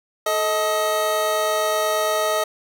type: tone pair together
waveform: 25% pulse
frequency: 436.2 / 630 Hz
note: A4 / D#5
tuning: -15 / +21 cents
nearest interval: tritone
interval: 636 cents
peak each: -22 / -16 dBFS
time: 0.26-2.44 s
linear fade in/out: 5 ms
effects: none